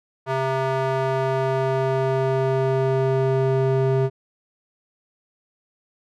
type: tone with band-pass filter sweep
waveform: square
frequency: 132.8 Hz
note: C3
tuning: 26 cents sharp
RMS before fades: -21 dBFS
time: 0.26-4.1 s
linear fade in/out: 50 ms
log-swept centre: 860 to 350 Hz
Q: 1.1
effects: none